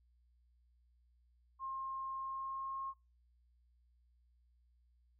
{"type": "tone with pitch glide", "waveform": "sine", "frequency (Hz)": [1066, 1076.5], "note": ["C6", "C6"], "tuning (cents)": [32, 49], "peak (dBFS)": -39, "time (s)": [1.59, 2.94], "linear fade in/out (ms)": 50, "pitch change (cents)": 17, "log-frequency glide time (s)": [2.15, 2.82], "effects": ["noise-tail reverb RT60 0.3 s tail -25 dB re dry", "added 60 Hz sine -68 dBFS peak until 5.19 s"]}